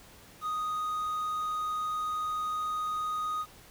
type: tone with quantisation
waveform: triangle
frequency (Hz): 1244.5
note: D#6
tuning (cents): 0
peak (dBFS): -28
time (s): 0.41-3.46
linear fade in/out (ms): 50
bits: 9
effects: pink hiss -54 dBFS RMS until 3.7 s